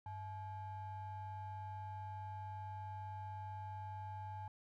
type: ring-modulated tone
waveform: triangle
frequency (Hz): 379.7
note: F#4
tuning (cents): +45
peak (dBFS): -39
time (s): 0.06-4.48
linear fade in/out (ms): 2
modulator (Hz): 478
effects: none